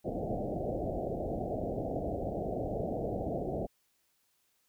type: low-pass noise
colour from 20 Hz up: white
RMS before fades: -35 dBFS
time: 0.04-3.67 s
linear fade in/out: 20 ms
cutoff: 740 Hz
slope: 96 dB/octave
effects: white hiss -74 dBFS RMS until 4.68 s

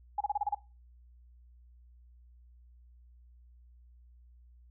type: tone bursts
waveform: sine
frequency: 824 Hz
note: G#5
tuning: 14 cents flat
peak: -27 dBFS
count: 7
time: 0.18-0.548 s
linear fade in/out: 5 ms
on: 26 ms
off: 31 ms
effects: noise-tail reverb RT60 0.3 s tail -20 dB re dry + added 60 Hz sine -55 dBFS peak until 4.7 s

